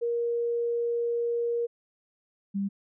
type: tone pair in turn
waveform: sine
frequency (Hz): 471.3 / 198.16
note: A#4 / G3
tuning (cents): +19 / +19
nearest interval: octave + minor third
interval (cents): 1500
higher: first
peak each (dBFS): -25 / -26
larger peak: first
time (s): 0.01-1.67 / 2.54-2.69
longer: first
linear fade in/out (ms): 20
effects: none